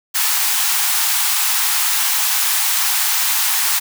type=high-pass noise; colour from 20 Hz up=white; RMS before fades=-17 dBFS; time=0.14-3.8 s; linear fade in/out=20 ms; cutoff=750 Hz; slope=96 dB/octave; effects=none